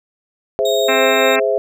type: chord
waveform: sine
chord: Ab augmented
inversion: none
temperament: equal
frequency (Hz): 415.3 / 523.3 / 659.3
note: Ab4 / C5 / E5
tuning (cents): 0 / 0 / 0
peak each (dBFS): -18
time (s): 0.59-1.58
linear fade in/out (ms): 0
type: tone with vibrato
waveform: 35% pulse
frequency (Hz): 3729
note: A#7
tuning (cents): 0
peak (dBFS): -20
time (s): 0.65-1.36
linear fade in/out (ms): 5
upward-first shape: triangle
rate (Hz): 19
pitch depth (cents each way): 9
type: harmonic tone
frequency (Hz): 263.9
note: C4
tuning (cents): +15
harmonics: 1 / 2 / 3 / 4 / 5 / 6 / 7 / 8 / 9 / 10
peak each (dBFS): -24 / -24 / -24 / -24 / -24 / -24 / -24 / -24 / -24 / -24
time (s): 0.88-1.4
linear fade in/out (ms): 10
effects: none